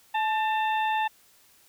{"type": "harmonic tone with a mistuned harmonic", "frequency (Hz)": 895, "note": "A5", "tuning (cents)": 29, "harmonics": [1, 2, 3, 4], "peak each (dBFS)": [-24, -32, -35, -39], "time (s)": [0.14, 1.08], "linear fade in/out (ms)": 10, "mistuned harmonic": 1, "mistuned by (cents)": -58, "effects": ["white hiss -59 dBFS RMS until 1.68 s"]}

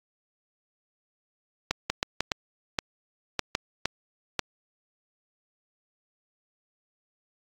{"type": "clicks", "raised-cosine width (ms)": 0.2, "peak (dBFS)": -7, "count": 10, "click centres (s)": [1.71, 1.9, 2.029, 2.206, 2.318, 2.788, 3.393, 3.551, 3.856, 4.393], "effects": ["AAC 48 kbps"]}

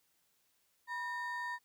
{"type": "ring-modulated tone", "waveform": "triangle", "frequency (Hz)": 1400, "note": "F6", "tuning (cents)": 4, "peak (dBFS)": -32, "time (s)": [0.87, 1.59], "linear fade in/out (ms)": 50, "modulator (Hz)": 425, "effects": ["white hiss -75 dBFS RMS until 1.64 s"]}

